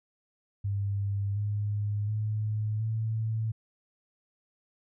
sine tone with pitch steps, 100 / 103.53 / 107.18 / 110.96 Hz, G2 / G#2 / A2 / A2, +35 / -5 / -45 / +15 cents, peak -27 dBFS, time 0.64-3.52 s, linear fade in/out 10 ms, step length 720 ms, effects none

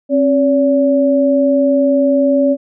sine tone pair together, 269 / 570 Hz, C4 / C#5, +48 / +48 cents, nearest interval octave + minor second, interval 1300 cents, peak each -12 dBFS, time 0.09-2.57 s, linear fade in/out 50 ms, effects none

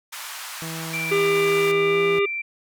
pink band-pass noise, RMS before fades -35 dBFS, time 0.12-1.72 s, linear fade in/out 10 ms, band 920 to 16000 Hz, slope 24 dB/octave
sawtooth tone with pitch glide, 162.5 to 167.65 Hz, E3 to E3, -24 to +30 cents, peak -27 dBFS, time 0.62-2.19 s, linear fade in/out 0 ms, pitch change +54 cents, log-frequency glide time 1.88-1.97 s
sine tone, 2349 Hz, D7, in tune, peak -25 dBFS, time 0.93-2.42 s, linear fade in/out 10 ms
harmonic tone, 400.8 Hz, G4, 38 cents sharp, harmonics 1 / 3 / 5 / 7 / 9, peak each -18 / -28 / -32 / -35 / -37 dBFS, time 1.11-2.26 s, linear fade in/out 10 ms
effects none

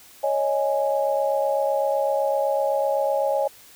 sine chord, C# suspended second, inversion none, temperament equal, 554.4 / 622.3 / 830.6 Hz, C#5 / D#5 / G#5, 0 / 0 / 0 cents, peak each -22 / -25 / -26 dBFS, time 0.23-3.48 s, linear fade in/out 10 ms, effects white hiss -49 dBFS RMS until 3.75 s

